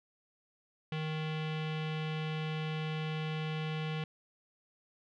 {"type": "tone with low-pass filter", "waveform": "square", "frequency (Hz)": 156.1, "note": "D#3", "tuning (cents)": 6, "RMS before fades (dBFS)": -36, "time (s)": [0.92, 4.04], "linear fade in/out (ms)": 2, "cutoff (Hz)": 3000, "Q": 3.1, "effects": []}